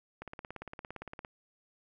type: click train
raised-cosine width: 0.5 ms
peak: -27 dBFS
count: 19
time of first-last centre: 0.22-1.249 s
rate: 17.5 Hz
effects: none